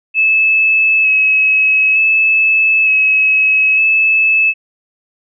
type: tone with vibrato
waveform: sine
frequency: 2588 Hz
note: E7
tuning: 32 cents flat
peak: -8 dBFS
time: 0.14-4.54 s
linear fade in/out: 50 ms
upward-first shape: square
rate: 0.55 Hz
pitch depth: 14 cents each way
effects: none